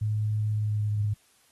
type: tone with pitch glide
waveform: sine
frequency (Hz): 106.8 to 104.36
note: G#2 to G#2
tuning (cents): +49 to +9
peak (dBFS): -24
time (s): 0.01-1.14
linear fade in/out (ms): 10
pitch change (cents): -40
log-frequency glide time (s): 0.51-1.01
effects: white hiss -63 dBFS RMS until 1.51 s + AAC 32 kbps